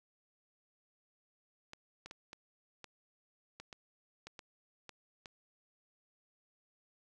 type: clicks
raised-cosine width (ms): 0.2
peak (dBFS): -30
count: 11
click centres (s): 1.734 / 2.06 / 2.111 / 2.331 / 2.843 / 3.6 / 3.728 / 4.27 / 4.392 / 4.893 / 5.258
effects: none